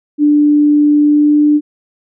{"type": "tone with pitch glide", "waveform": "sine", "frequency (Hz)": [295.2, 297.1], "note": ["D4", "D4"], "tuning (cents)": [9, 20], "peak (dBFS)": -6, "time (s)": [0.18, 1.61], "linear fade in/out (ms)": 50, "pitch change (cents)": 11, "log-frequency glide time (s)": [1.01, 1.41], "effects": []}